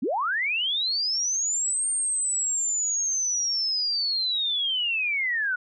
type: linear two-way sweep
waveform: sine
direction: up then down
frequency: 193.4 to 8770 to 1439 Hz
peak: -23 dBFS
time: 0.02-5.56 s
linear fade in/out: 10 ms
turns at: 1.89 s
effects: none